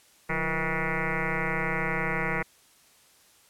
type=tone with frequency modulation; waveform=sine; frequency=962 Hz; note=B5; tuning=46 cents flat; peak=-25 dBFS; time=0.29-2.43 s; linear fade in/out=10 ms; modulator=163 Hz; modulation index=7.8; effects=white hiss -59 dBFS RMS until 3.49 s + low-pass 12000 Hz 12 dB/octave